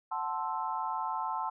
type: chord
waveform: sine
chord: F# half-diminished seventh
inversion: none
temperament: equal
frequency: 740 / 880 / 1046.5 / 1318.5 Hz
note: F#5 / A5 / C6 / E6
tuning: 0 / 0 / 0 / 0 cents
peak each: -40 / -34 / -36 / -40 dBFS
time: 0.11-1.5 s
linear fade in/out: 10 ms
effects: none